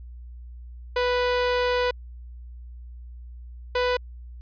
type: tone pair in turn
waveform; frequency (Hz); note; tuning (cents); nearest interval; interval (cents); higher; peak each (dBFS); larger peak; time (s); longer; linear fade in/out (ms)
sawtooth; 493.9 / 496; B4 / B4; 0 / +7; unison; 7; second; -17; neither; 0.96-1.91 / 3.75-3.97; first; 5
effects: added 60 Hz sine -38 dBFS peak until 4.41 s + resampled to 11025 Hz